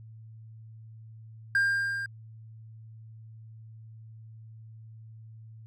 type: tone with level ramp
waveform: triangle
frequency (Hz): 1600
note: G6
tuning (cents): +35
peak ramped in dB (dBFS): -18 to -30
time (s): 1.55-2.06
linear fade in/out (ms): 2
effects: tanh soft clip ceiling -14 dBFS + added 111 Hz sine -45 dBFS peak until 5.66 s